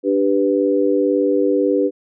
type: chord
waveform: sine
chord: G major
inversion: second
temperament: equal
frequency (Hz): 293.7 / 392 / 493.9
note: D4 / G4 / B4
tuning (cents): 0 / 0 / 0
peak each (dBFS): -18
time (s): 0.03-1.91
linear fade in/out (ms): 50
effects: none